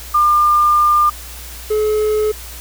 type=tone pair in turn; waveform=sine / triangle; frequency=1200 / 427.5 Hz; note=D6 / A4; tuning=+37 / -50 cents; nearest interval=octave + tritone; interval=1787 cents; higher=first; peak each=-9 / -11 dBFS; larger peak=first; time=0.14-1.1 / 1.7-2.32 s; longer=first; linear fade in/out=10 ms; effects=added 60 Hz sine -33 dBFS peak until 2.6 s + white hiss -34 dBFS RMS until 2.6 s